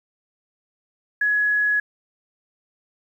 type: tone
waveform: sine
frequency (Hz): 1683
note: G#6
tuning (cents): +23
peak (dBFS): -17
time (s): 1.21-1.8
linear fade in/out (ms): 5
effects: 9-bit